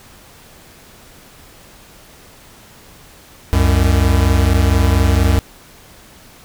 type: tone pair together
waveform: square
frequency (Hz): 66.4 / 90.68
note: C2 / F#2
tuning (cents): +26 / -34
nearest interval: perfect fourth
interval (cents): 540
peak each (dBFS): -14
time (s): 3.53-5.39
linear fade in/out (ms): 0
effects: pink hiss -43 dBFS RMS until 6.44 s